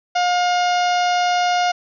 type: harmonic tone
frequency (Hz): 713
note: F5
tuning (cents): +36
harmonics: 1 / 2 / 3 / 4 / 5 / 6 / 7 / 8 / 9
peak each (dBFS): -16 / -25 / -29 / -29 / -33 / -34 / -33 / -34 / -41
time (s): 0.15-1.72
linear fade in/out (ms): 10
effects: none